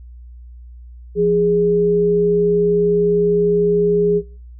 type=tone pair together; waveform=sine; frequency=173.77 / 413.3 Hz; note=F3 / G#4; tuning=-8 / -8 cents; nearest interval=octave + minor third; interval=1500 cents; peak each=-20 / -13 dBFS; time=1.15-4.22 s; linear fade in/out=50 ms; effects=noise-tail reverb RT60 0.4 s tail -19 dB re dry + added 60 Hz sine -35 dBFS peak until 4.59 s